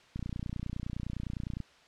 click train, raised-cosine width 5 ms, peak -24 dBFS, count 44, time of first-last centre 0.16-1.603 s, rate 29.8 Hz, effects white hiss -59 dBFS RMS until 1.87 s + low-pass 4000 Hz 12 dB/octave

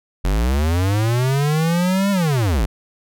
square linear two-way sweep, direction up then down, 42.96 to 202.4 to 42.96 Hz, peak -16 dBFS, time 0.24-2.66 s, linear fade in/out 10 ms, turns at 2.11 s, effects none

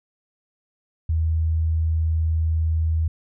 sine tone, 80.4 Hz, E2, 43 cents flat, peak -18 dBFS, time 1.09-3.08 s, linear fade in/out 5 ms, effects none

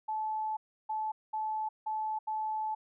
sine tone bursts at uneven times, 867 Hz, A5, 26 cents flat, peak -31 dBFS, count 5, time 0.08-0.57 / 0.89-1.12 / 1.33-1.69 / 1.86-2.19 / 2.27-2.75 s, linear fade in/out 10 ms, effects none

